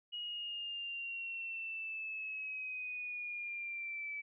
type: linear sweep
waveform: sine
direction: down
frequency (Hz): 2900 to 2296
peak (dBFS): -39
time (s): 0.12-4.22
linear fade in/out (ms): 20
effects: none